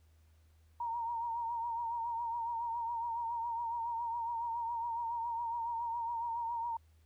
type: tone with vibrato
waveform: sine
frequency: 932.3 Hz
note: A#5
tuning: in tune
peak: -34 dBFS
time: 0.8-6.77 s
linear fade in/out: 5 ms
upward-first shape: triangle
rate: 7.2 Hz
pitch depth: 58 cents each way
effects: added 79 Hz sine -62 dBFS peak until 7.05 s + pink hiss -75 dBFS RMS until 7.05 s